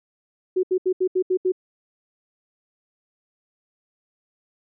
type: tone bursts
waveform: sine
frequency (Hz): 370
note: F#4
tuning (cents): 0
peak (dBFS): -17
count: 7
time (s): 0.56-1.521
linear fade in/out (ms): 10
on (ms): 73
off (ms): 75
effects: none